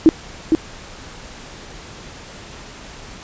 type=tone with echo; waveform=sine; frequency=320.2 Hz; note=D#4; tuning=50 cents sharp; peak=-4 dBFS; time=0.06-0.09 s; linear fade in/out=0 ms; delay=460 ms; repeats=1; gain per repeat=-5 dB; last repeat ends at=0.55 s; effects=pink hiss -37 dBFS RMS until 3.23 s + resampled to 16000 Hz